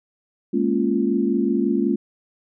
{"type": "chord", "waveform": "sine", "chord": "Bb minor seventh", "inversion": "third", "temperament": "equal with one note detuned", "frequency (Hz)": [207.7, 233.1, 277.2, 347.4], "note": ["Ab3", "Bb3", "Db4", "F4"], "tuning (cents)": [0, 0, 0, -9], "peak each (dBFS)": -23, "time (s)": [0.53, 1.96], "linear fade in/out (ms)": 10, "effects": []}